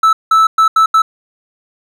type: tone bursts at uneven times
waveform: triangle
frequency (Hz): 1313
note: E6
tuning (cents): -7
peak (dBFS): -4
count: 5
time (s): 0.03-0.13 / 0.31-0.47 / 0.58-0.68 / 0.76-0.86 / 0.94-1.02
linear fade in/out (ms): 5
effects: none